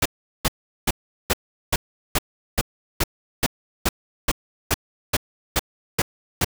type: noise bursts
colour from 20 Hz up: pink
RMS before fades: -19 dBFS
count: 16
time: 0.02-6.446 s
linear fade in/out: 5 ms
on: 36 ms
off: 390 ms
effects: none